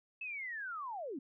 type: linear sweep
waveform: sine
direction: down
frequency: 2637 to 237.2 Hz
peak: -39 dBFS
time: 0.21-1.19 s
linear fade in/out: 5 ms
effects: none